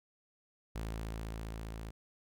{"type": "tone with level ramp", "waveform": "sawtooth", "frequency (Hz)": 55, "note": "A1", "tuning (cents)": 0, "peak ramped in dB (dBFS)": [-33, -38], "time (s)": [0.75, 1.91], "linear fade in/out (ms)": 10, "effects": []}